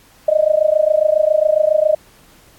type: tone with amplitude modulation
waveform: sine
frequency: 617 Hz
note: D#5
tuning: 15 cents flat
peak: -7 dBFS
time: 0.28-1.95 s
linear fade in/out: 5 ms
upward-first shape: sine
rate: 27.3 Hz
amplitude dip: 90%
effects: pink hiss -49 dBFS RMS until 2.58 s + AAC 64 kbps